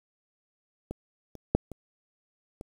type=clicks; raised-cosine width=2 ms; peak=-21 / -30 / -7 / -26 / -26 dBFS; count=5; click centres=0.91 / 1.353 / 1.55 / 1.717 / 2.611 s; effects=8-bit